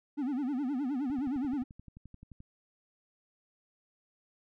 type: tone with vibrato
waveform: triangle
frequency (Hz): 269.8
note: C#4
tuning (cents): -47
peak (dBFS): -28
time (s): 0.17-1.64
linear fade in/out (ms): 20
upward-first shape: sine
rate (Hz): 9.6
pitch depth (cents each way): 180
type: click train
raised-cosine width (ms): 5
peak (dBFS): -37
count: 16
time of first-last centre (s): 1.1-2.404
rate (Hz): 11.5
effects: none